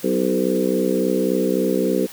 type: harmonic tone with a mistuned harmonic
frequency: 63.6 Hz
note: C2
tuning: 48 cents flat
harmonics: 3 / 4 / 5 / 6 / 7 / 8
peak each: -24 / -24 / -24 / -24 / -24 / -24 dBFS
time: 0.03-2.07 s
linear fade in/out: 20 ms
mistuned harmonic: 6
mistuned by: +21 cents
effects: white hiss -39 dBFS RMS until 2.12 s